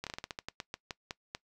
slowing click train, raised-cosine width 0.2 ms, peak -20 dBFS, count 14, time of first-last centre 0.04-1.349 s, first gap 27 ms, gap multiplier 1.2, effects noise-tail reverb RT60 0.1 s tail -21 dB re dry

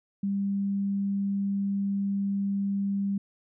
sine tone, 198.5 Hz, G3, 22 cents sharp, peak -25 dBFS, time 0.23-3.18 s, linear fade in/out 5 ms, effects none

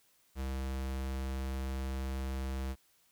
square tone, 66.2 Hz, C2, 21 cents sharp, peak -35 dBFS, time 0.35-2.76 s, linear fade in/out 50 ms, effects white hiss -69 dBFS RMS until 3.11 s

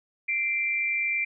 sine tone pair together, 2085 / 2356 Hz, C7 / D7, -7 / +5 cents, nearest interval major second, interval 212 cents, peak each -30 / -25 dBFS, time 0.28-1.25 s, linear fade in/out 10 ms, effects none

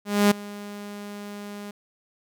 sawtooth tone with ADSR envelope, 204.8 Hz, G#3, 24 cents flat, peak -10 dBFS, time 0.05-1.71 s, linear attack 260 ms, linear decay 10 ms, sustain -21 dB, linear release 4 ms, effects none

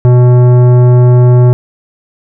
sine tone with tanh clipping, 123.6 Hz, B2, 2 cents sharp, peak -4 dBFS, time 0.05-1.53 s, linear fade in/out 0 ms, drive 14 dB, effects none

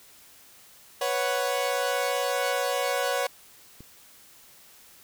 sawtooth chord, B suspended second, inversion none, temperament equal, 493.9 / 554.4 / 740 Hz, B4 / C#5 / F#5, 0 / 0 / 0 cents, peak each -26 / -24 / -27 dBFS, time 1.01-3.27 s, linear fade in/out 5 ms
click, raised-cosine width 3 ms, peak -32 dBFS, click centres 3.806 s
effects white hiss -53 dBFS RMS until 5.03 s

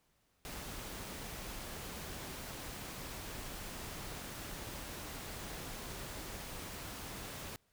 pink noise, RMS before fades -45 dBFS, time 0.45-7.56 s, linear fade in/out 0 ms, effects pink hiss -75 dBFS RMS until 7.72 s

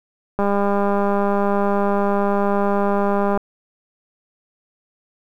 click train, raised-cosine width 1 ms, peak -7 dBFS, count 601, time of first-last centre 0.39-3.375 s, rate 201 Hz, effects 8-bit

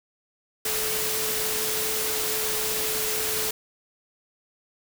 sine tone in noise, 434.2 Hz, A4, 23 cents flat, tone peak -33 dBFS, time 0.65-3.51 s, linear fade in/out 5 ms, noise white, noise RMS -27 dBFS, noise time 0.65-3.51 s, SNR -9 dB, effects none

